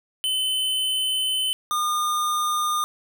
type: tone pair in turn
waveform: square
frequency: 3042 / 1214.2 Hz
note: F#7 / D#6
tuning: +47 / -43 cents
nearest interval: octave + major third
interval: 1590 cents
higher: first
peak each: -22 dBFS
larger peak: neither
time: 0.24-1.53 / 1.71-2.84 s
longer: first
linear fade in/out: 0 ms
effects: none